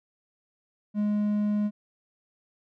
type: tone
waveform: triangle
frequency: 208.4 Hz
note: G#3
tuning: 6 cents sharp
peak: -21 dBFS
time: 0.94-1.71 s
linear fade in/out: 50 ms
effects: none